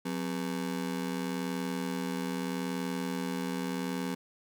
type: ring-modulated tone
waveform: 35% pulse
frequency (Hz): 222.1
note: A3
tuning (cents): +16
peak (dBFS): -27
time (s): 0.05-4.15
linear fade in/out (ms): 10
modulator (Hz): 40.4
effects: none